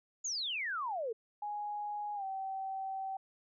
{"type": "exponential sweep", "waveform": "sine", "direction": "down", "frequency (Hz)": [7080, 427.6], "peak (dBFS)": -34, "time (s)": [0.24, 1.13], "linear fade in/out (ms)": 10}
{"type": "tone with pitch glide", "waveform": "sine", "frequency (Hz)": [830.6, 770.5], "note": ["G#5", "G5"], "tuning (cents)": [0, -30], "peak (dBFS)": -36, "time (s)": [1.42, 3.17], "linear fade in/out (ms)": 5, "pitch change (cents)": -130, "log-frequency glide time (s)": [2.15, 2.24]}
{"effects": []}